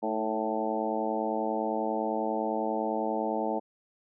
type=harmonic tone with a mistuned harmonic; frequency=110 Hz; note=A2; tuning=in tune; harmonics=2 / 3 / 4 / 5 / 6 / 7 / 8; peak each=-35 / -35 / -35 / -35 / -35 / -35 / -35 dBFS; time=0.02-3.6 s; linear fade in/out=20 ms; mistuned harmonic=3; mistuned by=-40 cents; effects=none